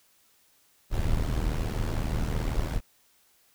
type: noise with amplitude modulation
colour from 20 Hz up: brown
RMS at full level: -24 dBFS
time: 0.9-2.81 s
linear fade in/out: 50 ms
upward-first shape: sine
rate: 78 Hz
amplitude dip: 75%
effects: white hiss -64 dBFS RMS until 3.54 s